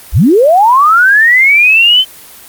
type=linear sweep; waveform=sine; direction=up; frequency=30.87 to 3109 Hz; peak=-3 dBFS; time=0.12-2.05 s; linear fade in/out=50 ms; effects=white hiss -34 dBFS RMS until 2.48 s + Opus 24 kbps